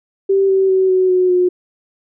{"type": "tone with pitch steps", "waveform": "sine", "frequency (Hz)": [390, 384, 378, 372.2, 366.4, 360.7], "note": ["G4", "G4", "F#4", "F#4", "F#4", "F#4"], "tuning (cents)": [-9, -36, 37, 10, -17, -44], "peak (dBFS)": -10, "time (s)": [0.29, 1.49], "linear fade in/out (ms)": 10, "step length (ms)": 200, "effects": []}